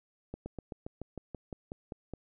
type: slowing click train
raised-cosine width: 2 ms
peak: -26 dBFS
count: 12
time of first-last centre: 0.34-2.137 s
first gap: 120 ms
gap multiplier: 1.06
effects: none